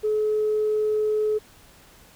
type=tone; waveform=sine; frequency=427.6 Hz; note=A4; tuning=49 cents flat; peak=-19 dBFS; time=0.03-1.39 s; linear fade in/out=20 ms; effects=tanh soft clip ceiling -15 dBFS + pink hiss -52 dBFS RMS until 2.15 s